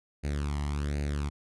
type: tone with flanger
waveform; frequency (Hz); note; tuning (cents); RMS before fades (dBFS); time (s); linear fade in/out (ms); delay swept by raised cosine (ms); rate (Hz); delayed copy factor
sawtooth; 72.4; D2; -24; -31; 0.23-1.3; 20; 0.45 to 1; 1.3; +0.75
effects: resampled to 24000 Hz